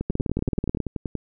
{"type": "two click trains", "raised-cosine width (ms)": 3, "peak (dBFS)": [-11, -14], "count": [14, 13], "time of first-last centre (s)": [[0.1, 0.803], [0.01, 1.153]], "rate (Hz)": [18.5, 10.5], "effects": []}